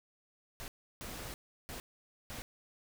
pink noise bursts at uneven times, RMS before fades -44 dBFS, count 4, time 0.6-0.68 / 1.01-1.34 / 1.69-1.8 / 2.3-2.42 s, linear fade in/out 0 ms, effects none

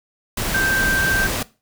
sine tone in noise, 1568 Hz, G6, in tune, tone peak -17 dBFS, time 0.54-1.27 s, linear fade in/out 5 ms, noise pink, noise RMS -23 dBFS, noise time 0.37-1.43 s, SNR +3 dB, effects noise-tail reverb RT60 0.3 s tail -19 dB re dry

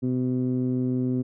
15% pulse tone with low-pass filter, 126.8 Hz, B2, 46 cents sharp, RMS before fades -25 dBFS, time 0.02-1.23 s, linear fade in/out 20 ms, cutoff 280 Hz, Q 2, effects none

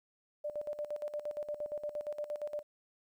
sine tone with tremolo, 593 Hz, D5, 17 cents sharp, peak -34 dBFS, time 0.44-2.63 s, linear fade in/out 10 ms, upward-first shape square, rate 8.6 Hz, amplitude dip 75%, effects 12-bit

